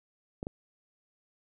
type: clicks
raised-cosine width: 2 ms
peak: -22 dBFS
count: 2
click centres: 0.429 / 0.469 s
effects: none